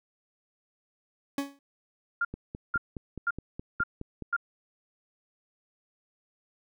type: tone with exponential decay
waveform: 40% pulse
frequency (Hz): 279.3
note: C#4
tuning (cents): +13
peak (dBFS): -24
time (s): 1.38-1.59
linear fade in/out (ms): 2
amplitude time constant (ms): 44
type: tone bursts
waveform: sine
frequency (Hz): 1400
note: F6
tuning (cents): +4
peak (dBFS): -24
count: 5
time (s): 2.21-4.365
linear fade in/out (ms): 5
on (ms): 39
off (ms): 490
type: click train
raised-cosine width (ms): 3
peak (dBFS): -24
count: 10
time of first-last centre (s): 2.34-4.223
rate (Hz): 4.78
effects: none